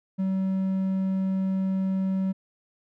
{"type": "tone", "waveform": "triangle", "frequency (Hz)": 190.5, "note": "G3", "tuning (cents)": -49, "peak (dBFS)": -21, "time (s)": [0.18, 2.33], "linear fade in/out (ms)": 20, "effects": []}